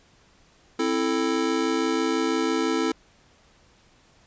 square chord, A minor, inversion first, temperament just, 264 / 330 / 440 Hz, C4 / E4 / A4, +16 / +2 / 0 cents, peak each -28 / -26 / -28 dBFS, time 0.79-2.92 s, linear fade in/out 5 ms, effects pink hiss -58 dBFS RMS until 4.26 s + resampled to 16000 Hz

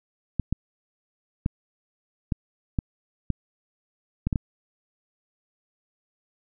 clicks, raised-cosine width 5 ms, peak -11 dBFS, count 9, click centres 0.397 / 0.526 / 1.461 / 2.322 / 2.788 / 3.303 / 4.27 / 4.328 / 4.358 s, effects none

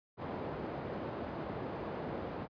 white low-pass noise, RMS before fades -40 dBFS, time 0.17-2.48 s, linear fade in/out 50 ms, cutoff 630 Hz, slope 12 dB/octave, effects high-pass 80 Hz 12 dB/octave + resampled to 11025 Hz

